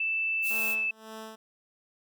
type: tone with pitch glide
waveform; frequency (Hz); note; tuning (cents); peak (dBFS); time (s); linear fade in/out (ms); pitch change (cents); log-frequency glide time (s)
sine; 2645 to 2628; E7 to E7; +5 to -6; -26; 0-0.91; 5; -11; 0.52-0.62
type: noise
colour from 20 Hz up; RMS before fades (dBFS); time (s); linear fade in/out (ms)
violet; -35; 0.42-0.76; 50
type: tone with tremolo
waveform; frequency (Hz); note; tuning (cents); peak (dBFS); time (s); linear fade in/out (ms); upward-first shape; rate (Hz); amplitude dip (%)
10% pulse; 220; A3; 0; -31; 0.5-1.36; 10; sine; 1.8; 90
effects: none